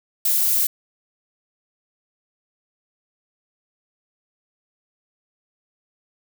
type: noise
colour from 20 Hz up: violet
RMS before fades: -19 dBFS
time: 0.25-0.67 s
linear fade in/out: 5 ms
effects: none